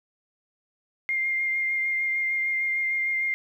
sine tone with vibrato, 2112 Hz, C7, 16 cents sharp, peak -23 dBFS, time 1.09-3.34 s, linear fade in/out 0 ms, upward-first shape sine, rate 6.6 Hz, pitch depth 14 cents each way, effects 10-bit

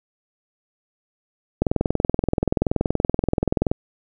click train, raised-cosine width 2 ms, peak -5 dBFS, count 45, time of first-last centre 1.62-3.715 s, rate 21 Hz, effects none

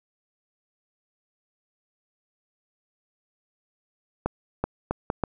accelerating click train, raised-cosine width 1 ms, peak -10 dBFS, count 5, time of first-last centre 4.26-5.237 s, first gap 380 ms, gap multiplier 0.71, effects none

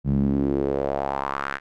sawtooth tone with band-pass filter sweep, 69 Hz, C#2, 7 cents flat, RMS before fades -24 dBFS, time 0.04-1.6 s, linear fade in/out 50 ms, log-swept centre 160 to 1700 Hz, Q 3.2, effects none

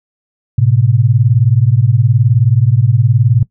sine beating tone pair, 109 / 128 Hz, A2 / C3, -16 / -38 cents, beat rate 19 Hz, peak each -10 dBFS, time 0.58-3.43 s, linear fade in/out 5 ms, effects noise-tail reverb RT60 0.1 s tail -19 dB re dry

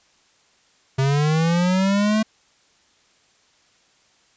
square linear sweep, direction up, 131.9 to 220 Hz, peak -17 dBFS, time 0.98-2.23 s, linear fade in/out 10 ms, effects white hiss -59 dBFS RMS until 4.36 s + resampled to 16000 Hz

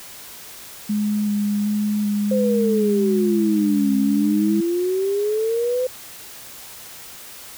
sine tone with vibrato, 207.7 Hz, G#3, in tune, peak -18 dBFS, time 0.89-4.61 s, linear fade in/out 10 ms, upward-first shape square, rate 1.3 Hz, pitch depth 13 cents each way
sine exponential two-way sweep, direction down then up, 523 to 267.9 to 514 Hz, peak -18 dBFS, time 2.31-5.87 s, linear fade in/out 5 ms, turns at 3.96 s
effects white hiss -39 dBFS RMS until 7.57 s

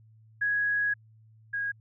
sine tone pair in turn, 1664 / 1641.1 Hz, G#6 / G#6, +3 / -21 cents, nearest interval unison, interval 24 cents, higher first, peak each -24 / -28 dBFS, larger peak first, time 0.41-0.94 / 1.53-1.72 s, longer first, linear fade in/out 10 ms, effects added 110 Hz sine -54 dBFS peak until 1.8 s

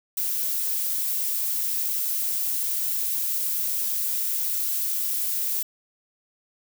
violet noise, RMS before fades -26 dBFS, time 0.17-5.63 s, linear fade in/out 5 ms, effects none

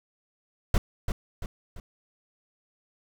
brown noise with echo, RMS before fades -19 dBFS, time 0.74-0.78 s, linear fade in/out 2 ms, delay 340 ms, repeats 3, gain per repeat -7 dB, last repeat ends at 1.8 s, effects none

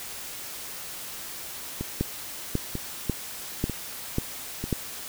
two click trains, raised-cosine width 3 ms, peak -11 / -17 dBFS, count 6 / 4, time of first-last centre 2.01-4.727 / 1.81-4.64 s, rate 1.84 / 1.06 Hz, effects white hiss -38 dBFS RMS until 5.08 s

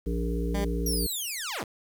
harmonic tone, 57.9 Hz, A#1, 11 cents flat, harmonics 1 / 3 / 5 / 7 / 8, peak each -28 / -33 / -35 / -36 / -37 dBFS, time 0.06-1.07 s, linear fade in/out 10 ms
15% pulse tone, 200.5 Hz, G3, 39 cents sharp, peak -23 dBFS, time 0.54-0.65 s, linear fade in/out 10 ms
10% pulse linear sweep, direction down, 5790 to 61.74 Hz, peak -23 dBFS, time 0.86-1.64 s, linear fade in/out 5 ms
effects 9-bit

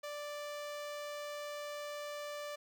sawtooth tone with notch filter, 587.3 Hz, D5, in tune, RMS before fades -43 dBFS, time 0.03-2.56 s, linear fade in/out 10 ms, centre 11000 Hz, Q 1.8, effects 13-bit

